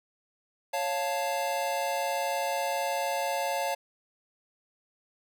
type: chord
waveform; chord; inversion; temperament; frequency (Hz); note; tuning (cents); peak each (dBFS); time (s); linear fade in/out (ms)
square; Db augmented; none; equal; 554.4 / 698.5 / 880; Db5 / F5 / A5; 0 / 0 / 0; -33; 0.73-3.75; 10
effects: none